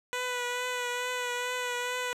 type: tone with vibrato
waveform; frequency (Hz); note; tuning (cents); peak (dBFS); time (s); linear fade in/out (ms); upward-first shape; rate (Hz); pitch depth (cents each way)
10% pulse; 494.1; B4; +1; -22; 0.13-2.13; 0; triangle; 2.3; 27
effects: low-pass 10000 Hz 12 dB/octave